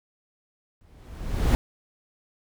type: noise with exponential growth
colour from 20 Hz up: brown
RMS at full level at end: -17 dBFS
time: 0.81-1.55 s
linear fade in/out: 0 ms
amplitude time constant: 160 ms
effects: none